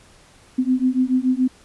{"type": "beating tone pair", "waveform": "sine", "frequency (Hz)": [252.7, 259.7], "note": ["B3", "C4"], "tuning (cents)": [40, -13], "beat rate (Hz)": 7, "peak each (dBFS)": -19, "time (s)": [0.58, 1.48], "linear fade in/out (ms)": 10, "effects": ["pink hiss -51 dBFS RMS until 1.64 s", "resampled to 24000 Hz"]}